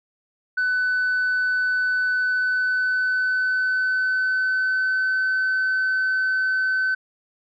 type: tone with pitch glide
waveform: sine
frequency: 1500 to 1522.7 Hz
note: F#6 to F#6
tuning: +23 to +49 cents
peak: -17 dBFS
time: 0.57-6.95 s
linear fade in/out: 10 ms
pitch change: +26 cents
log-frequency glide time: 1.99-5.18 s
effects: tanh soft clip ceiling -17 dBFS